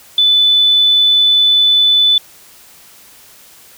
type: tone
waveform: sine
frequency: 3495 Hz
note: A7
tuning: 12 cents flat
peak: -7 dBFS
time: 0.18-2.18 s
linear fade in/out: 2 ms
effects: white hiss -42 dBFS RMS until 3.77 s